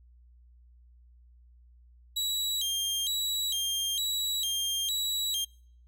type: tone with vibrato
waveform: sawtooth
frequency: 3531 Hz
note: A7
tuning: 5 cents sharp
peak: -25 dBFS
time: 2.16-5.45 s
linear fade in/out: 10 ms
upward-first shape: square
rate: 1.1 Hz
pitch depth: 170 cents each way
effects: noise-tail reverb RT60 0.6 s tail -26 dB re dry + added 60 Hz sine -54 dBFS peak until 5.87 s